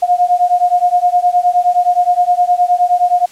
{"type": "beating tone pair", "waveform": "sine", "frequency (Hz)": [709, 718.6], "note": ["F5", "F5"], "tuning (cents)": [26, 49], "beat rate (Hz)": 9.6, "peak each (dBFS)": -12, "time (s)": [0.02, 3.26], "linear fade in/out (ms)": 10, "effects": ["white hiss -42 dBFS RMS until 3.31 s", "low-pass 10000 Hz 12 dB/octave"]}